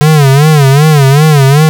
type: tone with vibrato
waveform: square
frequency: 145.1 Hz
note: D3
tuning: 21 cents flat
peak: -3 dBFS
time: 0.01-1.69 s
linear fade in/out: 0 ms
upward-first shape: sine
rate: 2.6 Hz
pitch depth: 140 cents each way
effects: none